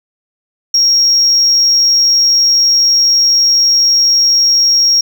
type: tone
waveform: sine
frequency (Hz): 5588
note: F8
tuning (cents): 0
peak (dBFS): -5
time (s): 0.74-5.01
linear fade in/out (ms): 5
effects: tanh soft clip ceiling -4 dBFS + 7-bit